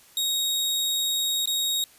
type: tone with dropouts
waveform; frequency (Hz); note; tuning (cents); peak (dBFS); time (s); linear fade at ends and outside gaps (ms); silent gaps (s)
sawtooth; 3765; A#7; +16; -20; 0.17-1.84; 1; 1.457-1.474
effects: white hiss -54 dBFS RMS until 1.98 s + resampled to 32000 Hz